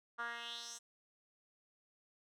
10% pulse tone with band-pass filter sweep, 235 Hz, A#3, 14 cents sharp, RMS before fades -45 dBFS, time 0.18-0.79 s, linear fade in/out 20 ms, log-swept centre 1300 to 7400 Hz, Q 3.5, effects none

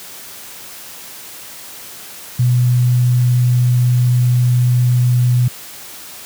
sine tone, 123.47 Hz, B2, in tune, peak -9 dBFS, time 2.39-5.48 s, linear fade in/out 5 ms, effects white hiss -34 dBFS RMS until 6.25 s + high-pass 80 Hz 12 dB/octave

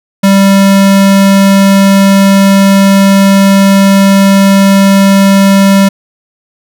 square tone, 196 Hz, G3, in tune, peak -3 dBFS, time 0.23-5.89 s, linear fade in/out 10 ms, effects none

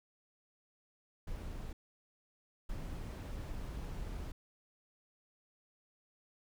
brown noise bursts at uneven times, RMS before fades -42 dBFS, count 2, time 1.27-1.73 / 2.69-4.32 s, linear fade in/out 5 ms, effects none

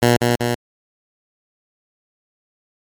10% pulse tone with echo, 120 Hz, B2, 49 cents flat, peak -3 dBFS, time 0.02-0.17 s, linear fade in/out 10 ms, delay 190 ms, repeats 2, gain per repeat -3 dB, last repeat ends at 0.55 s, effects MP3 96 kbps

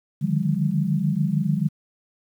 sine tone cluster, 148.1 / 155 / 179.1 / 203.9 Hz, D3 / D#3 / F3 / G#3, +15 / -6 / +44 / -32 cents, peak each -25 dBFS, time 0.21-1.69 s, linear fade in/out 20 ms, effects 9-bit

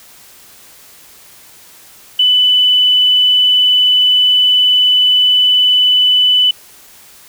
sine tone, 2993 Hz, F#7, 19 cents sharp, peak -7 dBFS, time 2.19-6.51 s, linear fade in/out 5 ms, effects white hiss -41 dBFS RMS until 7.28 s

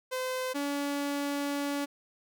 sawtooth tone pair in turn, 513 / 284.8 Hz, C5 / C#4, -34 / +47 cents, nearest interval minor seventh, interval 1019 cents, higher first, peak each -27 / -26 dBFS, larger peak second, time 0.11-0.54 / 0.54-1.86 s, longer second, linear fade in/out 20 ms, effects none

